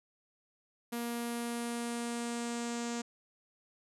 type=tone with low-pass filter sweep; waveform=sawtooth; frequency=236.3 Hz; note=A#3; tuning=24 cents sharp; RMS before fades=-37 dBFS; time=0.92-3.02 s; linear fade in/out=10 ms; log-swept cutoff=12000 to 7200 Hz; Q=3.3; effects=none